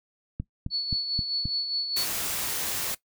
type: click train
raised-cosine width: 5 ms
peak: -18 dBFS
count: 5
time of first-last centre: 0.4-1.455 s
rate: 3.79 Hz
type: tone with tremolo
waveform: sine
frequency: 4425 Hz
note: C#8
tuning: 4 cents flat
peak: -24 dBFS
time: 0.7-2.07 s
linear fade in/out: 50 ms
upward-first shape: sine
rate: 4.9 Hz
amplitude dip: 50%
type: noise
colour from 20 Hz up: white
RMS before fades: -30 dBFS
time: 1.96-2.95 s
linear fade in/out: 10 ms
effects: noise-tail reverb RT60 0.1 s tail -18 dB re dry